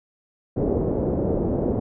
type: low-pass noise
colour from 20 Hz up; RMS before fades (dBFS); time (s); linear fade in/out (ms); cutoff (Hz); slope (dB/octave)
white; -23; 0.56-1.8; 10; 500; 24
effects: none